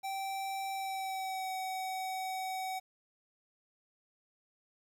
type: tone with pitch glide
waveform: square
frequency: 777 to 754 Hz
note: G5 to F#5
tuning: -16 to +32 cents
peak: -36 dBFS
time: 0.03-2.8 s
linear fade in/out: 20 ms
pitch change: -52 cents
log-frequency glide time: 0.72-1.52 s
effects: 11-bit